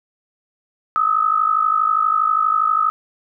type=tone pair together; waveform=sine; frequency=1244.5 / 1296.9 Hz; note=D#6 / E6; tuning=0 / -29 cents; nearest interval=minor second; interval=71 cents; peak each=-17 dBFS; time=0.96-2.9 s; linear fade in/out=0 ms; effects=none